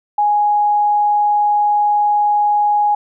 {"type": "tone", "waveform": "sine", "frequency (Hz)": 830.6, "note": "G#5", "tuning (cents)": 0, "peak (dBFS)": -11, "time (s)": [0.18, 2.95], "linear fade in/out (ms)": 5, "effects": []}